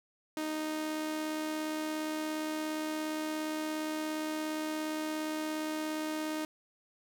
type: tone with amplitude modulation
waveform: sawtooth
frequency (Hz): 310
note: D#4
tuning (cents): -6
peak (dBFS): -28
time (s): 0.37-6.45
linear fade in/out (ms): 2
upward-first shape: sine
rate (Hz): 77.2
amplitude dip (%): 30
effects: none